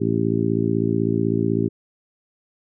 harmonic tone, 56 Hz, A1, 31 cents sharp, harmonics 2 / 3 / 4 / 5 / 6 / 7, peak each -25 / -25 / -25 / -25 / -25 / -25 dBFS, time 0-1.69 s, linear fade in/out 20 ms, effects none

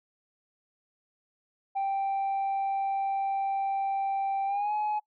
sine tone with pitch glide, 784 to 845.1 Hz, G5 to G#5, 0 to +30 cents, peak -24 dBFS, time 1.75-5 s, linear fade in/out 20 ms, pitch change +130 cents, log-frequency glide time 4.46-4.73 s, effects noise-tail reverb RT60 0.1 s tail -23 dB re dry + tanh soft clip ceiling -25 dBFS

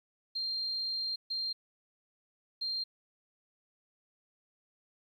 sine tone bursts at uneven times, 4186 Hz, C8, in tune, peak -32 dBFS, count 3, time 0.35-1.16 / 1.3-1.53 / 2.61-2.84 s, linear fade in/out 10 ms, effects 11-bit

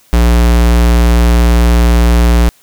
square tone, 58.9 Hz, A#1, 19 cents sharp, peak -6 dBFS, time 0.13-2.49 s, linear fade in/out 0 ms, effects white hiss -48 dBFS RMS until 2.62 s

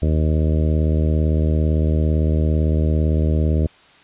harmonic tone, 77.78 Hz, D#2, in tune, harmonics 1 / 2 / 3 / 4 / 5 / 6 / 7 / 8, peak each -16 / -22 / -26 / -28 / -30 / -32 / -33 / -34 dBFS, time 0.02-3.67 s, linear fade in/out 5 ms, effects white hiss -49 dBFS RMS until 4.03 s + resampled to 8000 Hz

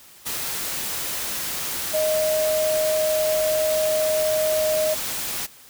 sine tone in noise, 622.3 Hz, D#5, in tune, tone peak -19 dBFS, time 1.93-4.95 s, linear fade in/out 20 ms, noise white, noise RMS -28 dBFS, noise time 0.25-5.47 s, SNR +6 dB, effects white hiss -48 dBFS RMS until 5.69 s

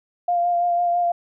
sine tone with vibrato, 698.5 Hz, F5, in tune, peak -17 dBFS, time 0.28-1.12 s, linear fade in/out 5 ms, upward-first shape sine, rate 6 Hz, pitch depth 19 cents each way, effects none

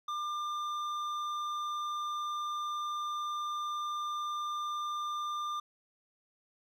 sine tone with hard clipping, 1197 Hz, D6, 33 cents sharp, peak -35 dBFS, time 0.08-5.6 s, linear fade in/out 5 ms, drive 8 dB, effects none

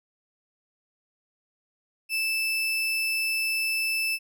35% pulse tone, 2637 Hz, E7, in tune, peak -23 dBFS, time 2.09-4.19 s, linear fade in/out 50 ms, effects none

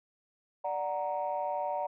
sine chord, D augmented, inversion none, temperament equal, 587.3 / 740 / 932.3 Hz, D5 / F#5 / A#5, 0 / 0 / 0 cents, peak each -34 dBFS, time 0.64-1.87 s, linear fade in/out 10 ms, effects tanh soft clip ceiling -23 dBFS

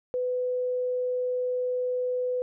sine tone, 500 Hz, B4, 21 cents sharp, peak -25 dBFS, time 0.14-2.42 s, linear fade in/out 0 ms, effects none

